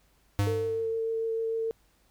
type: tone with exponential decay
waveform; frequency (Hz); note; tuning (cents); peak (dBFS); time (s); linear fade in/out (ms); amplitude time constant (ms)
square; 101; G#2; -48; -22; 0.39-0.99; 0; 130
type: tone with vibrato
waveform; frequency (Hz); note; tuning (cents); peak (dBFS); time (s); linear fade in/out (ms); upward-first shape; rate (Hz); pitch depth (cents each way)
sine; 451.1; A4; +43; -27; 0.47-1.71; 0; triangle; 6.7; 10
effects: added 50 Hz sine -67 dBFS peak until 2.1 s + pink hiss -67 dBFS RMS until 2.1 s